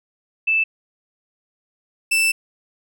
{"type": "tone pair in turn", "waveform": ["sine", "40% pulse"], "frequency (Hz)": [2637, 2654], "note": ["E7", "E7"], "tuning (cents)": [0, 11], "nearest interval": "unison", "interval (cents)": 11, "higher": "second", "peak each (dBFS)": [-15, -14], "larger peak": "second", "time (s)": [[0.47, 0.64], [2.11, 2.32]], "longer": "second", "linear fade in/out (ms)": 10, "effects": []}